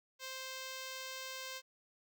5% pulse tone, 523.3 Hz, C5, in tune, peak -31 dBFS, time 0.19-1.62 s, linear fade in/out 50 ms, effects none

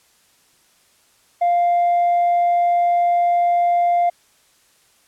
triangle tone with tanh clipping, 698.5 Hz, F5, in tune, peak -14 dBFS, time 1.41-4.1 s, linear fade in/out 10 ms, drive 6 dB, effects white hiss -57 dBFS RMS until 5.07 s + low-pass 11000 Hz 12 dB/octave

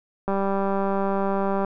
click train, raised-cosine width 1 ms, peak -12 dBFS, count 269, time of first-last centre 0.28-1.647 s, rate 196 Hz, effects none

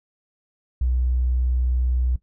triangle tone, 62.3 Hz, B1, 16 cents sharp, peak -14 dBFS, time 0.81-2.16 s, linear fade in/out 5 ms, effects noise-tail reverb RT60 0.1 s tail -20 dB re dry + tanh soft clip ceiling -16 dBFS

